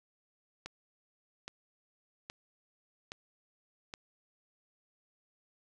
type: click train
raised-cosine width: 0.2 ms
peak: -24 dBFS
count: 5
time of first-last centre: 0.66-3.939 s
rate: 1.22 Hz
effects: none